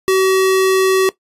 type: tone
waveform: square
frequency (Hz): 379.5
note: F#4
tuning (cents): +44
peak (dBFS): -11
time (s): 0.08-1.09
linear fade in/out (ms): 0
effects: noise-tail reverb RT60 0.1 s tail -17 dB re dry + resampled to 32000 Hz